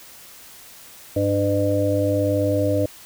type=harmonic tone with a mistuned harmonic; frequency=100.9 Hz; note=G#2; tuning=49 cents flat; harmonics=1 / 3 / 5 / 6; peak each=-23 / -23 / -23 / -23 dBFS; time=1.16-2.86 s; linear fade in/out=5 ms; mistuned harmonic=3; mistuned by=-33 cents; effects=white hiss -44 dBFS RMS until 3.05 s